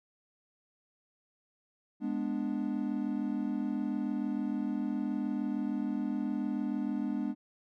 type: chord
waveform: triangle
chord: G# diminished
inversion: none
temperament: equal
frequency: 207.7 / 246.9 / 293.7 Hz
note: G#3 / B3 / D4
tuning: 0 / 0 / 0 cents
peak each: -33 dBFS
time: 2-7.35 s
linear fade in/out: 50 ms
effects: none